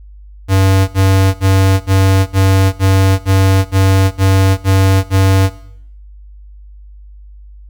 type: tone bursts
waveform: square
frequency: 96 Hz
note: G2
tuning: 36 cents flat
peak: -8 dBFS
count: 11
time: 0.48-5.5 s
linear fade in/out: 50 ms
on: 400 ms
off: 62 ms
effects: noise-tail reverb RT60 0.7 s tail -18 dB re dry + added 50 Hz sine -33 dBFS peak until 7.69 s